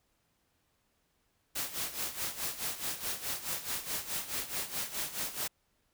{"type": "noise with tremolo", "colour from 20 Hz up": "white", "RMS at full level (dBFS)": -34, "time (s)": [1.55, 5.48], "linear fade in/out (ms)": 10, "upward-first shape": "sine", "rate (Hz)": 4.7, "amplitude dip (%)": 75, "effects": ["pink hiss -75 dBFS RMS until 5.93 s"]}